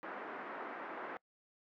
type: band-pass noise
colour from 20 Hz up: white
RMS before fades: -45 dBFS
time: 0.03-1.17 s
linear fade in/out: 0 ms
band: 250 to 1600 Hz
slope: 24 dB/octave
effects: noise-tail reverb RT60 0.1 s tail -25 dB re dry